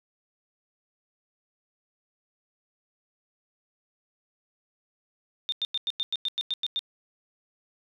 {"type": "tone bursts", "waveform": "sine", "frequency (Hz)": 3623, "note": "A7", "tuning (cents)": 50, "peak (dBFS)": -25, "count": 11, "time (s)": [5.49, 6.792], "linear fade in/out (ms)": 0, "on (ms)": 32, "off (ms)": 95, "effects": []}